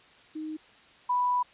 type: tone pair in turn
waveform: sine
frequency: 311.1 / 987.7 Hz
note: D#4 / B5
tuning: 0 / 0 cents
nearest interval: octave + minor sixth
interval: 2000 cents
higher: second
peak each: -33 / -23 dBFS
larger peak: second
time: 0.35-0.57 / 1.09-1.43 s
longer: second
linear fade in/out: 10 ms
effects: white hiss -56 dBFS RMS until 1.53 s + resampled to 8000 Hz